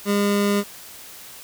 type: tone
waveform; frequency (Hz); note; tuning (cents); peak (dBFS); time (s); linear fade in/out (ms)
25% pulse; 203.1; G#3; -38; -14; 0.05-0.64; 50
effects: white hiss -41 dBFS RMS until 1.43 s